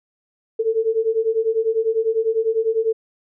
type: beating tone pair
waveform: sine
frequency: 440 / 450 Hz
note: A4 / A4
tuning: 0 / +39 cents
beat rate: 10 Hz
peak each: -21 / -19 dBFS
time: 0.59-2.93 s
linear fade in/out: 10 ms
effects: none